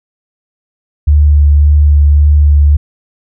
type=tone with vibrato; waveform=sine; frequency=73.42 Hz; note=D2; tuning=in tune; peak=-3 dBFS; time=1.07-2.77 s; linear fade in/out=10 ms; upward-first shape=sine; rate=1.8 Hz; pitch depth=15 cents each way; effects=none